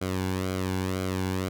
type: tone with flanger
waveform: sawtooth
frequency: 93.4 Hz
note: F#2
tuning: 17 cents sharp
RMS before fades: -29 dBFS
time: 0.01-1.49 s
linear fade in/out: 10 ms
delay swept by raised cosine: 1.1 to 1.61 ms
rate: 2 Hz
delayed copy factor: -0.65
effects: none